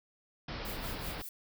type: low-pass noise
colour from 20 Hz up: pink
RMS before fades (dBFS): -40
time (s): 0.48-1.22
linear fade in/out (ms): 5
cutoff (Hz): 5300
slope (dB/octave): 96
type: noise with tremolo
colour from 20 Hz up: violet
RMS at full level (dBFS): -43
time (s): 0.65-1.29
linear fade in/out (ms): 2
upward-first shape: sine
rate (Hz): 5.3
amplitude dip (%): 80
type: tone with exponential decay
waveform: 25% pulse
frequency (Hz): 675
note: E5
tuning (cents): +41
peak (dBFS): -39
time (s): 0.84-0.92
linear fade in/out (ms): 1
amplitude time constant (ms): 17
effects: none